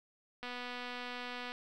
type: click train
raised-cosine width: 0.3 ms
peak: -27 dBFS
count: 269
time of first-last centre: 0.43-1.519 s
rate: 246 Hz
effects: 11-bit